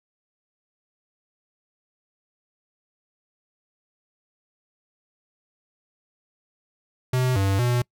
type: tone with pitch steps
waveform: square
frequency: 127.5 / 97.6 / 122.2 Hz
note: C3 / G2 / B2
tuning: -44 / -7 / -18 cents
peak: -20 dBFS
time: 7.13-7.82 s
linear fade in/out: 5 ms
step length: 230 ms
effects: noise-tail reverb RT60 0.1 s tail -26 dB re dry